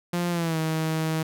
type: tone with pitch glide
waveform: sawtooth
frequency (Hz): 174.61 to 159.2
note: F3 to D#3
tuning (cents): 0 to +40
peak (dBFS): -20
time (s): 0.13-1.23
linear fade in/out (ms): 5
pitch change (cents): -160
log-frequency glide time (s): 0.3-0.58
effects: none